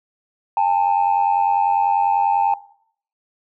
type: tone pair together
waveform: sine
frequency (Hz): 806.9 / 897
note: G5 / A5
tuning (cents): +50 / +33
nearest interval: major second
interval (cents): 183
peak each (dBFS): -16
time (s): 0.57-2.54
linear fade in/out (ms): 2
effects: noise-tail reverb RT60 0.6 s tail -19 dB re dry + tanh soft clip ceiling -10 dBFS